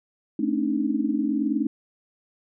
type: tone cluster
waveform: sine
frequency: 219.2 / 267.8 / 289 / 308.6 Hz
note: A3 / C4 / D4 / D#4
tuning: -6 / +40 / -28 / -14 cents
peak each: -27 dBFS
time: 0.39-1.67 s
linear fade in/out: 5 ms
effects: none